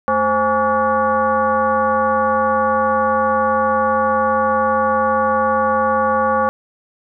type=tone with frequency modulation; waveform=sine; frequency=830.6 Hz; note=G#5; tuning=in tune; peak=-13 dBFS; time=0.08-6.49 s; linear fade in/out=0 ms; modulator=305 Hz; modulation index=1.6; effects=none